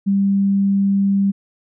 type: tone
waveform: sine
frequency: 197.5 Hz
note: G3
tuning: 13 cents sharp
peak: -13 dBFS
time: 0.06-1.32 s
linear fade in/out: 20 ms
effects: none